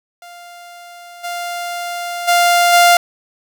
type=tone with level steps; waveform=sawtooth; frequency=698.5 Hz; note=F5; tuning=in tune; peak=-31 / -18 / -6 / -3 dBFS; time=0.22-2.97 s; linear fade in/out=2 ms; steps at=1.23 / 2.27 / 2.72 s; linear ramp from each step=20 ms; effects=none